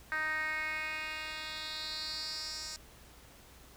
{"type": "tone with band-pass filter sweep", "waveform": "10% pulse", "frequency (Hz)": 311.1, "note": "D#4", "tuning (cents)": 0, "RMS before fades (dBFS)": -38, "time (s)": [0.12, 2.76], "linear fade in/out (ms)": 0, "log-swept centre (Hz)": [1700, 6100], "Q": 4.2, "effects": ["added 60 Hz sine -59 dBFS peak until 3.76 s", "pink hiss -57 dBFS RMS until 3.76 s"]}